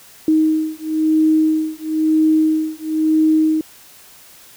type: beating tone pair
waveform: sine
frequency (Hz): 313.2 / 314.2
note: D#4 / D#4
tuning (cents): +11 / +17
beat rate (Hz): 1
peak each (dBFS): -16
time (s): 0.28-3.61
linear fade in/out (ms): 2
effects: white hiss -44 dBFS RMS until 4.56 s